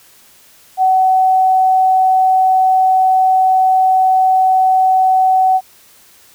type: tone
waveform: sine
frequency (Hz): 753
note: F#5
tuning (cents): +30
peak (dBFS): -8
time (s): 0.77-5.61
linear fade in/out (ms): 50
effects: white hiss -46 dBFS RMS until 6.34 s